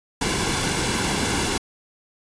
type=noise with comb filter; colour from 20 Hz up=pink; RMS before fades=-23 dBFS; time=0.21-1.58 s; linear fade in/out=5 ms; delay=1.6 ms; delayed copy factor=-0.55; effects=resampled to 22050 Hz